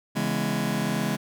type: chord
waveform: sawtooth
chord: C# minor seventh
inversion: none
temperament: just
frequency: 138.59 / 166.31 / 207.9 / 249.5 Hz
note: C#3 / E3 / G#3 / B3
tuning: 0 / +16 / +2 / +18 cents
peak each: -27 / -26 / -23 / -28 dBFS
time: 0.15-1.17 s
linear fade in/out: 20 ms
effects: none